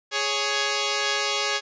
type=tone pair together; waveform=5% pulse; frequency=416.2 / 555.6 Hz; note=G#4 / C#5; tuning=+4 / +4 cents; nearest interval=perfect fourth; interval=500 cents; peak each=-14 dBFS; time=0.11-1.61 s; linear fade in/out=50 ms; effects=resampled to 16000 Hz